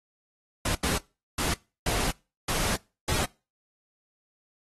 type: noise bursts at uneven times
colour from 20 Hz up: pink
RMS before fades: -28 dBFS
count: 6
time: 0.65-0.75 / 0.83-0.98 / 1.38-1.54 / 1.86-2.11 / 2.48-2.76 / 3.08-3.25 s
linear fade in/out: 5 ms
effects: noise-tail reverb RT60 0.3 s tail -23 dB re dry + AAC 32 kbps